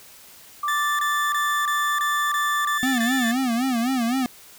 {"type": "tone", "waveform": "sine", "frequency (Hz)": 1174.7, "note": "D6", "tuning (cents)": 0, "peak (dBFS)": -22, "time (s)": [0.63, 2.78], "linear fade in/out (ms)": 5}
{"type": "tone bursts", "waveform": "35% pulse", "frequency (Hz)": 1760, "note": "A6", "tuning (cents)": 0, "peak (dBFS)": -22, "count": 8, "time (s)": [0.68, 3.314], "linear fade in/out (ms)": 2, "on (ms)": 310, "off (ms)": 22}
{"type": "tone with vibrato", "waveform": "square", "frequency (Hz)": 246.9, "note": "B3", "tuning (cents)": 0, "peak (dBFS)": -21, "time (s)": [2.83, 4.26], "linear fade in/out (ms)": 0, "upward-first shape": "sine", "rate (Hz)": 3.9, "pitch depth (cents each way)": 140}
{"effects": ["white hiss -47 dBFS RMS until 4.58 s"]}